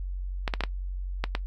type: clicks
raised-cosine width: 0.3 ms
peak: -11 dBFS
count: 6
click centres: 0.478 / 0.538 / 0.607 / 0.637 / 1.24 / 1.351 s
effects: noise-tail reverb RT60 0.1 s tail -18 dB re dry + added 46 Hz sine -30 dBFS peak until 1.46 s